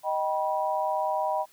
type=chord; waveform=sine; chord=Eb augmented; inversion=none; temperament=just; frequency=622.3 / 777.8 / 972.3 Hz; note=Eb5 / G5 / B5; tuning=0 / -14 / -27 cents; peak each=-29 dBFS; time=0.03-1.46 s; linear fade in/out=50 ms; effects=white hiss -59 dBFS RMS until 1.52 s